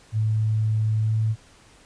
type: tone with pitch glide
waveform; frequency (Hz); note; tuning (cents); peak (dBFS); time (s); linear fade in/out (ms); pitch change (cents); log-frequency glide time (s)
sine; 108.9 to 110.04; A2 to A2; -17 to +1; -19; 0.12-1.36; 50; +18; 1-1.13
effects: pink hiss -53 dBFS RMS until 1.85 s + resampled to 22050 Hz